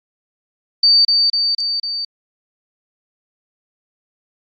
sine tone with echo, 4601 Hz, D8, 36 cents flat, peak -8 dBFS, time 0.83-1.05 s, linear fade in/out 5 ms, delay 250 ms, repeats 4, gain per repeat -3 dB, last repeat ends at 2.05 s, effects AAC 48 kbps

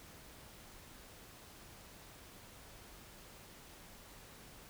silence, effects pink hiss -56 dBFS RMS until 4.69 s

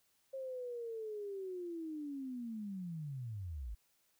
sine linear sweep, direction down, 539 to 48.44 Hz, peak -40 dBFS, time 0.33-3.75 s, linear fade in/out 10 ms, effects white hiss -75 dBFS RMS until 4.19 s

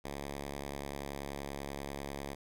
5% pulse tone with pitch glide, 70.5 to 69.97 Hz, C#2 to C#2, +30 to +17 cents, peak -28 dBFS, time 0.04-2.35 s, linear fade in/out 10 ms, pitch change -13 cents, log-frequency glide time 0.4-2.21 s, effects none

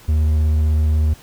triangle tone with vibrato, 77 Hz, D#2, 17 cents flat, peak -11 dBFS, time 0.08-1.14 s, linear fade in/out 10 ms, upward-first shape triangle, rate 16 Hz, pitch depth 15 cents each way, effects pink hiss -45 dBFS RMS until 1.22 s

